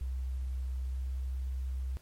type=tone with pitch glide; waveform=sine; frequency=64.4 to 64.81 Hz; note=C2 to C2; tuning=-27 to -16 cents; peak=-32 dBFS; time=0.01-1.97 s; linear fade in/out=0 ms; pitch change=+11 cents; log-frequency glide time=0.92-1 s; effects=pink hiss -62 dBFS RMS until 2.01 s + MP3 64 kbps